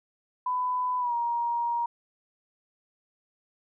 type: tone with pitch glide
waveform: sine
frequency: 1000 to 943.9 Hz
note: B5 to A#5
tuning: +21 to +21 cents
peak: -25 dBFS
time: 0.46-1.86 s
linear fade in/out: 5 ms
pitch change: -100 cents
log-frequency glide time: 0.99-1.14 s
effects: none